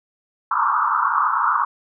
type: band-pass noise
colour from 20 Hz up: white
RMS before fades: -19 dBFS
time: 0.51-1.65 s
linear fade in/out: 5 ms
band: 890 to 1400 Hz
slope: 96 dB/octave
effects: none